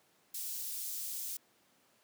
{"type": "high-pass noise", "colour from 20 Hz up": "white", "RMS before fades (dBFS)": -40, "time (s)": [0.34, 1.37], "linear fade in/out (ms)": 5, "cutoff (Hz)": 5600, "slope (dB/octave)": 12, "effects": ["pink hiss -69 dBFS RMS until 2.03 s", "high-pass 200 Hz 12 dB/octave"]}